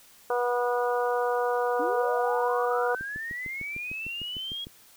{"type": "harmonic tone", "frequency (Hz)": 243.8, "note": "B3", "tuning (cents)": -22, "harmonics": [2, 3, 4, 5, 6], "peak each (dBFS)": [-26, -30, -32, -34, -36], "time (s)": [0.3, 2.95], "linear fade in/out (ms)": 2}
{"type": "linear sweep", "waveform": "sine", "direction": "up", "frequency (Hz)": [268.1, 3322], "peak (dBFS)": -32, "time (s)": [1.79, 4.65], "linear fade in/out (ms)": 10}
{"type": "click train", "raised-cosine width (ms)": 3, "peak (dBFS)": -29, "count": 12, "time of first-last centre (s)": [3.01, 4.669], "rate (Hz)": 6.63}
{"effects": ["white hiss -55 dBFS RMS until 4.96 s"]}